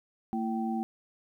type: tone cluster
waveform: sine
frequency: 226.4 / 334.8 / 775 Hz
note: A3 / E4 / G5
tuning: +50 / +27 / -20 cents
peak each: -30 / -37 / -35 dBFS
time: 0.33-0.83 s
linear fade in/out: 0 ms
effects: 11-bit